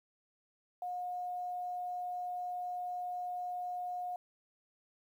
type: tone with quantisation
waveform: sine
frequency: 719 Hz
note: F#5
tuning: 50 cents flat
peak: -36 dBFS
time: 0.82-4.16 s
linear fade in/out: 2 ms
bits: 11
effects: none